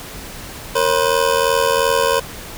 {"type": "ring-modulated tone", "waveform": "25% pulse", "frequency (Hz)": 505, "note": "B4", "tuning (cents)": 39, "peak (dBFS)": -7, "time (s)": [0.75, 2.2], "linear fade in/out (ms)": 10, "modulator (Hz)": 41.4, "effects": ["pink hiss -33 dBFS RMS until 2.57 s"]}